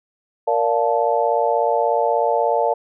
sine chord, Bb major seventh, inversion none, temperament just, 466.2 / 582.7 / 699.2 / 874.1 Hz, Bb4 / D5 / F5 / A5, 0 / -14 / +2 / -12 cents, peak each -21 dBFS, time 0.47-2.74 s, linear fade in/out 10 ms, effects none

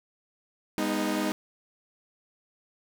sawtooth chord, G# minor, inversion none, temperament equal with one note detuned, 203.7 / 246.9 / 311.1 Hz, G#3 / B3 / D#4, -33 / 0 / 0 cents, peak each -27 / -29 / -25 dBFS, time 0.78-1.32 s, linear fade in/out 0 ms, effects none

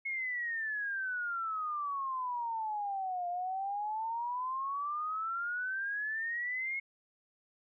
sine exponential two-way sweep, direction down then up, 2181 to 698.5 to 2181 Hz, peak -33 dBFS, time 0.05-6.8 s, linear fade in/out 10 ms, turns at 3.28 s, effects none

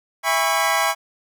25% pulse chord, C# minor seventh, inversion first, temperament equal with one note detuned, 659.3 / 810.2 / 987.8 / 1108.7 Hz, E5 / G#5 / B5 / C#6, 0 / -43 / 0 / 0 cents, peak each -20 / -19 / -20 / -19 dBFS, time 0.23-0.95 s, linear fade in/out 50 ms, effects none

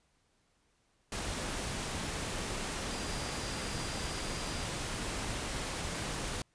sine tone in noise, 4795 Hz, D8, 35 cents sharp, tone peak -48 dBFS, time 2.91-4.65 s, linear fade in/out 2 ms, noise pink, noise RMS -37 dBFS, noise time 1.12-6.42 s, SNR -14 dB, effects pink hiss -73 dBFS RMS until 6.54 s + resampled to 22050 Hz

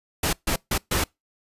pink noise bursts at uneven times, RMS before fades -23 dBFS, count 4, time 0.23-0.33 / 0.47-0.56 / 0.71-0.78 / 0.91-1.04 s, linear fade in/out 5 ms, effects noise-tail reverb RT60 0.2 s tail -26 dB re dry + resampled to 32000 Hz

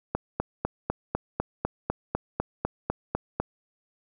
click train, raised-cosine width 1 ms, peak -11 dBFS, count 14, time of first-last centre 0.15-3.4 s, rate 4 Hz, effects none

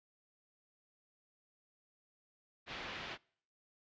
white low-pass noise, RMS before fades -45 dBFS, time 2.66-3.18 s, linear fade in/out 50 ms, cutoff 3500 Hz, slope 24 dB/octave, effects noise-tail reverb RT60 0.6 s tail -26 dB re dry + resampled to 16000 Hz

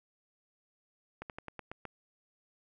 slowing click train, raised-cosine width 0.5 ms, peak -26 dBFS, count 7, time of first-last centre 1.22-1.853 s, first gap 78 ms, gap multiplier 1.12, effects none

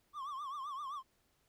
triangle tone with vibrato, 1123 Hz, C#6, 22 cents sharp, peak -38 dBFS, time 0.13-1.03 s, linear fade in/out 50 ms, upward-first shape triangle, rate 7.7 Hz, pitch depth 150 cents each way, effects pink hiss -75 dBFS RMS until 1.48 s

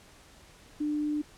sine tone, 298.5 Hz, D4, 28 cents sharp, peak -27 dBFS, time 0.8-1.22 s, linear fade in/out 10 ms, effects pink hiss -55 dBFS RMS until 1.37 s + low-pass 10000 Hz 12 dB/octave

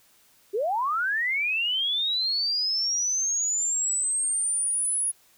sine linear sweep, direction up, 369 to 10480 Hz, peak -23 dBFS, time 0.53-5.12 s, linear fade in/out 20 ms, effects white hiss -60 dBFS RMS until 5.37 s

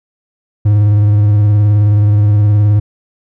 triangle tone with vibrato, 104 Hz, G#2, 3 cents sharp, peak -4 dBFS, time 0.65-2.8 s, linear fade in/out 10 ms, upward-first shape sine, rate 19 Hz, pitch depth 35 cents each way, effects none

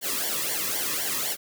white noise with flanger, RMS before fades -28 dBFS, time 0.01-1.37 s, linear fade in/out 50 ms, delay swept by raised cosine 0.77 to 1.37 ms, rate 3.9 Hz, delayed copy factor -0.95, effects none

